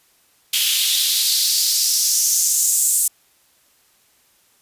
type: noise with high-pass filter sweep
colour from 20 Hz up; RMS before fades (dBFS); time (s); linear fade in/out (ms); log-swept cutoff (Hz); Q
white; -17; 0.53-3.08; 5; 3000 to 8300; 3.1
effects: white hiss -58 dBFS RMS until 4.61 s + resampled to 32000 Hz